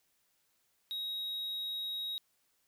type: tone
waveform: triangle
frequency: 3797 Hz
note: A#7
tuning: 31 cents sharp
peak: -34 dBFS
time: 0.91-2.18 s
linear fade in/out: 0 ms
effects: white hiss -75 dBFS RMS until 2.67 s